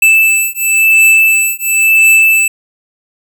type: beating tone pair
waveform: square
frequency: 2637 / 2637.96 Hz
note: E7 / E7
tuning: 0 / +1 cents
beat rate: 0.96 Hz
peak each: -10 dBFS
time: 0.02-2.48 s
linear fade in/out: 5 ms
effects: none